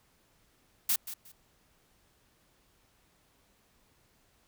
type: noise with echo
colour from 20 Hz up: blue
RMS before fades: -27 dBFS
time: 0.89-0.96 s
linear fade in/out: 5 ms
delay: 180 ms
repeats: 2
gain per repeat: -13 dB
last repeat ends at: 1.32 s
effects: pink hiss -68 dBFS RMS until 4.47 s